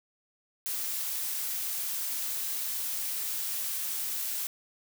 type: noise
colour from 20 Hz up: blue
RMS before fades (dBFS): -33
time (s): 0.66-4.47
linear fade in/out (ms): 0
effects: none